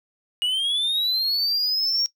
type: linear sweep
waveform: triangle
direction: up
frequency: 2878 to 5588 Hz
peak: -19 dBFS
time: 0.42-2.06 s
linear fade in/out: 0 ms
effects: noise-tail reverb RT60 0.1 s tail -19 dB re dry